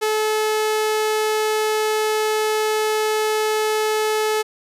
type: tone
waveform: sawtooth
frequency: 431.3 Hz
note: A4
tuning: 35 cents flat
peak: -14 dBFS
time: 0.01-4.43 s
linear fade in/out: 20 ms
effects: resampled to 32000 Hz